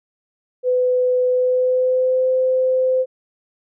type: tone with pitch glide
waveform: sine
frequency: 502 to 515.2 Hz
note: B4 to C5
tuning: +28 to -27 cents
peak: -14 dBFS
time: 0.63-3.06 s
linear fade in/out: 50 ms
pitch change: +45 cents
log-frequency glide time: 1.28-2.29 s
effects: none